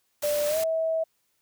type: noise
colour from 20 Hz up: white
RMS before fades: -34 dBFS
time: 0.22-0.64 s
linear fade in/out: 5 ms
type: tone with pitch glide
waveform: sine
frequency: 590 to 647.1 Hz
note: D5 to E5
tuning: +8 to -32 cents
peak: -23 dBFS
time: 0.23-1.04 s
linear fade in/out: 10 ms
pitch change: +160 cents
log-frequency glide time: 0.48-0.59 s
effects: white hiss -72 dBFS RMS until 1.41 s